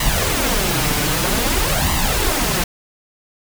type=noise with flanger; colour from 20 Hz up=pink; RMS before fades=-18 dBFS; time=0-2.64 s; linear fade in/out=5 ms; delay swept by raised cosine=1 to 6.8 ms; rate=0.52 Hz; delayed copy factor=+0.65; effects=none

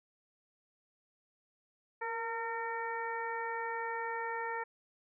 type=harmonic tone with a mistuned harmonic; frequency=456 Hz; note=A#4; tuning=38 cents flat; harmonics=1 / 2 / 3 / 4 / 5; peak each=-41 / -38 / -44 / -41 / -48 dBFS; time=2.01-4.64 s; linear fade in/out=10 ms; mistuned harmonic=1; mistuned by=+35 cents; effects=none

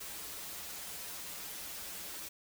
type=noise with comb filter; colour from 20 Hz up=white; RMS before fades=-44 dBFS; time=0-2.29 s; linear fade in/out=10 ms; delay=7.9 ms; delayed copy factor=-0.95; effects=none

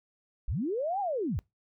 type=linear two-way sweep; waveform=sine; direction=up then down; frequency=30.93 to 830.6 to 55 Hz; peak=-28 dBFS; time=0.48-1.39 s; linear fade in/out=0 ms; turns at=1 s; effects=noise-tail reverb RT60 0.2 s tail -23 dB re dry

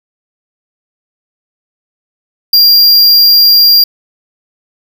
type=tone; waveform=square; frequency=4774 Hz; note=D8; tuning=28 cents sharp; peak=-3 dBFS; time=2.53-3.84 s; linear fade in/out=5 ms; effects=7-bit

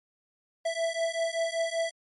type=beating tone pair; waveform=square; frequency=659.3 / 664.5 Hz; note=E5 / E5; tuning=0 / +14 cents; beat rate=5.2 Hz; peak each=-31 dBFS; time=0.65-1.91 s; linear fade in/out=10 ms; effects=low-pass 11000 Hz 12 dB/octave + MP3 48 kbps

